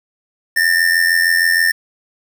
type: tone with amplitude modulation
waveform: square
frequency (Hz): 1800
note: A6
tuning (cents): +39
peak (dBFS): -9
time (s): 0.56-1.72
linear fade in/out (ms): 10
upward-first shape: sine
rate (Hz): 86.4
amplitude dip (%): 70
effects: 7-bit